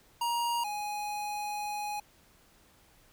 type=tone pair in turn; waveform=square; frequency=944 / 831.9 Hz; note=A#5 / G#5; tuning=+22 / +3 cents; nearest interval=major second; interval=219 cents; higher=first; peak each=-29 / -34 dBFS; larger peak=first; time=0.21-0.64 / 0.64-2 s; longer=second; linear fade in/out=5 ms; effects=pink hiss -62 dBFS RMS until 3.12 s